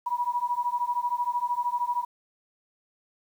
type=beating tone pair; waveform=sine; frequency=963 / 976 Hz; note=B5 / B5; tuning=-44 / -21 cents; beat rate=13 Hz; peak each=-28 dBFS; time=0.06-2.05 s; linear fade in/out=10 ms; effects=9-bit